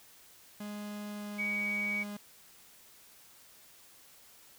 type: tone with pitch glide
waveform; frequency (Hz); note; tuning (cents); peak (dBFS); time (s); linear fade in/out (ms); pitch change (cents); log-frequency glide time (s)
45% pulse; 207.7 to 205.8; G#3 to G#3; 0 to -16; -39; 0.6-2.17; 5; -16; 1.11-1.61
type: tone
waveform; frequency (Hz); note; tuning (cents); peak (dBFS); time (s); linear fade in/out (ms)
sine; 2256; C#7; +30; -31; 1.38-2.04; 20
effects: white hiss -58 dBFS RMS until 4.58 s